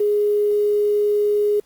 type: tone with quantisation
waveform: sine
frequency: 415.3 Hz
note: G#4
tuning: in tune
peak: -15 dBFS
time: 0-1.6 s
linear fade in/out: 5 ms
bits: 7
effects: pink hiss -59 dBFS RMS until 1.65 s + Opus 24 kbps